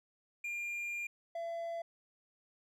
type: tone pair in turn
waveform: triangle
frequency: 2400 / 673.5 Hz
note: D7 / E5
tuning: +37 / +37 cents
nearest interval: octave + minor seventh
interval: 2200 cents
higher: first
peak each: -35 / -35 dBFS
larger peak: neither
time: 0.44-1.07 / 1.35-1.82 s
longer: first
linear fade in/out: 5 ms
effects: none